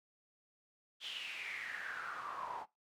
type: noise with band-pass filter sweep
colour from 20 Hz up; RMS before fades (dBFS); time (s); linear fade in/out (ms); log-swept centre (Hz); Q
pink; -44; 1-2.66; 50; 3300 to 860; 6.9
effects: noise-tail reverb RT60 0.2 s tail -20 dB re dry